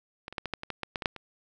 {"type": "clicks", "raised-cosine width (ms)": 0.3, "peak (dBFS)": [-22, -26, -15, -17, -14, -21, -17, -16, -15, -18, -8, -25], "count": 12, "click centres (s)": [0.281, 0.326, 0.382, 0.457, 0.537, 0.634, 0.703, 0.833, 0.958, 1.022, 1.058, 1.163], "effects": []}